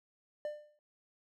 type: tone with exponential decay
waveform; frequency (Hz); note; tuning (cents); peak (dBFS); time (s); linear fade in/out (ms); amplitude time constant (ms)
triangle; 597; D5; +28; -31; 0.45-0.79; 1; 72
effects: none